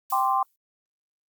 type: noise with exponential decay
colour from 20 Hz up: violet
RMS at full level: -33 dBFS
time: 0.1-0.56 s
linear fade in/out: 1 ms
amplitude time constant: 100 ms
type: chord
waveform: sine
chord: G suspended fourth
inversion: none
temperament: just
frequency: 784 / 1045.3 / 1176 Hz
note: G5 / C6 / D6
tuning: 0 / -2 / +2 cents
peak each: -24 / -23 / -28 dBFS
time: 0.12-0.43 s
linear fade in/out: 5 ms
effects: Opus 48 kbps